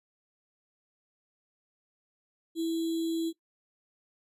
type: tone with sample-and-hold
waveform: sine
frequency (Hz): 328.8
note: E4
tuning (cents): -4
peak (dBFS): -27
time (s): 2.55-3.33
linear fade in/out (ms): 50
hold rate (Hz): 3675
effects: noise-tail reverb RT60 0.1 s tail -17 dB re dry + resampled to 32000 Hz